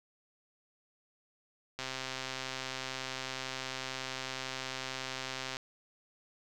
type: click train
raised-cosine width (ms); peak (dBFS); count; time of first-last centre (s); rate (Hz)
0.2; -20; 496; 1.79-5.569; 131
effects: none